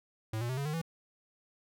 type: tone with pitch steps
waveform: square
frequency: 110 / 119.26 / 129.31 / 140.2 / 152.01 / 164.81 Hz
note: A2 / A#2 / C3 / C#3 / D#3 / E3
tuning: 0 / +40 / -20 / +20 / -40 / 0 cents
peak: -33 dBFS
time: 0.33-0.816 s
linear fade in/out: 5 ms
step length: 81 ms
effects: none